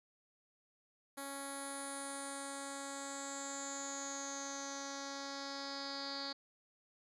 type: tone with low-pass filter sweep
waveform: 10% pulse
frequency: 277.1 Hz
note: C#4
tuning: 1 cent flat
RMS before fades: -44 dBFS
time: 1.17-6.33 s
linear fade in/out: 10 ms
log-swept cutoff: 11000 to 4600 Hz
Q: 9.7
effects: none